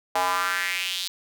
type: tone with high-pass filter sweep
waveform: square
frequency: 91.4 Hz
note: F#2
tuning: 21 cents flat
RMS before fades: -26 dBFS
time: 0.15-1.08 s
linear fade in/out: 5 ms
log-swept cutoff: 770 to 4100 Hz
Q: 3.4
effects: none